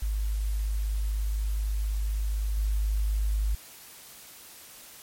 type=tone with level steps; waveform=sine; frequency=52 Hz; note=G#1; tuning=3 cents sharp; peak=-25 / -23 dBFS; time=0.02-3.55 s; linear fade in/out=5 ms; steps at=2.57 s; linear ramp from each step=5 ms; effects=white hiss -48 dBFS RMS until 5.02 s + MP3 64 kbps